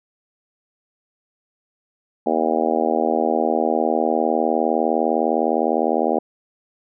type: harmonic tone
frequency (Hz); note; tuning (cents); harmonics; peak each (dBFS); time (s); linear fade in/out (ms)
79.8; D#2; +44; 3 / 4 / 5 / 6 / 7 / 8 / 9 / 10; -25 / -25 / -25 / -25 / -25 / -25 / -25 / -25; 2.26-6.19; 5
effects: none